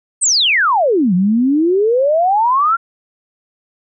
sine exponential two-way sweep, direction down then up, 8870 to 173.8 to 1405 Hz, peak -10 dBFS, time 0.21-2.77 s, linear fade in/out 20 ms, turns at 1.14 s, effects none

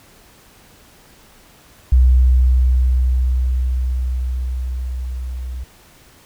sine tone with level ramp, 63.1 Hz, B1, 38 cents sharp, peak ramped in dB -7 to -24 dBFS, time 1.92-5.64 s, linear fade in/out 5 ms, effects pink hiss -48 dBFS RMS until 6.25 s

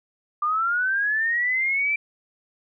sine linear sweep, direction up, 1186 to 2349 Hz, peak -20 dBFS, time 0.42-1.96 s, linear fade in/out 5 ms, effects none

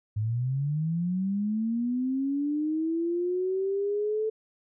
sine linear sweep, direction up, 103.1 to 440 Hz, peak -25 dBFS, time 0.16-4.3 s, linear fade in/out 10 ms, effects none

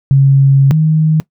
sine tone pair in turn, 137 / 156.65 Hz, C#3 / D#3, -20 / +12 cents, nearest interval major second, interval 232 cents, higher second, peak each -4 / -7 dBFS, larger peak first, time 0.11-0.71 / 0.71-1.2 s, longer first, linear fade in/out 0 ms, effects noise-tail reverb RT60 0.1 s tail -20 dB re dry

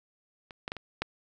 clicks, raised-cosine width 0.3 ms, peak -28 / -18 / -17 / -24 / -13 dBFS, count 5, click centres 0.508 / 0.679 / 0.719 / 0.767 / 1.02 s, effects none

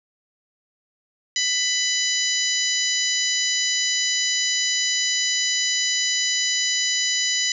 harmonic tone, 995 Hz, B5, 13 cents sharp, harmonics 2 / 3 / 4 / 5 / 6 / 7, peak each -27 / -27 / -27 / -27 / -27 / -27 dBFS, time 1.36-7.52 s, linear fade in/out 2 ms, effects none

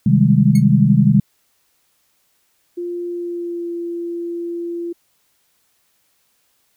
sine chord, Ab major seventh, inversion first, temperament equal, 130.81 / 155.56 / 196 / 207.7 Hz, C3 / Eb3 / G3 / Ab3, 0 / 0 / 0 / 0 cents, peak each -15 dBFS, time 0.06-1.2 s, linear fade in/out 5 ms
10% pulse tone with exponential decay, 2182 Hz, C#7, 28 cents flat, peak -18 dBFS, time 0.55-0.65 s, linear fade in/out 5 ms, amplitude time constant 20 ms
sine tone with pitch glide, 349.2 to 342.4 Hz, F4 to F4, 0 to -34 cents, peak -22 dBFS, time 2.77-4.93 s, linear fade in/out 10 ms, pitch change -34 cents, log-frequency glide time 3.06-3.72 s
effects white hiss -63 dBFS RMS until 6.76 s

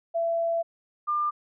sine tone pair in turn, 670 / 1199.3 Hz, E5 / D6, +28 / +36 cents, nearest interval minor seventh, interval 1008 cents, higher second, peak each -23 dBFS, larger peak neither, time 0.14-0.63 / 1.07-1.31 s, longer first, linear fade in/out 20 ms, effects none

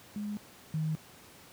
sine tone pair in turn, 207.7 / 156.73 Hz, G#3 / D#3, 0 / +13 cents, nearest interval perfect fourth, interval 487 cents, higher first, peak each -33 / -28 dBFS, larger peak second, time 0.16-0.37 / 0.74-0.95 s, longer neither, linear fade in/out 0 ms, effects pink hiss -54 dBFS RMS until 1.52 s + high-pass 100 Hz 12 dB/octave

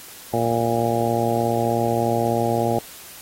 harmonic tone, 116.54 Hz, A#2, in tune, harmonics 1 / 2 / 3 / 4 / 5 / 6 / 7, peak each -26 / -26 / -26 / -26 / -26 / -26 / -26 dBFS, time 0.33-2.79 s, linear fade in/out 5 ms, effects white hiss -41 dBFS RMS until 3.21 s + AAC 48 kbps

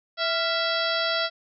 harmonic tone with a mistuned harmonic, 660 Hz, E5, 2 cents sharp, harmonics 1 / 2 / 3 / 4 / 5 / 6 / 7 / 8, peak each -28 / -28 / -33 / -37 / -31 / -32 / -32 / -35 dBFS, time 0.17-1.3 s, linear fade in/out 50 ms, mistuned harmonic 2, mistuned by +83 cents, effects none

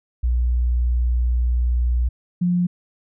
sine tone pair in turn, 60.5 / 177.15 Hz, B1 / F3, -35 / +25 cents, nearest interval octave + perfect fifth, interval 1860 cents, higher second, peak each -16 dBFS, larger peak neither, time 0.23-2.09 / 2.41-2.67 s, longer first, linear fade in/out 10 ms, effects none

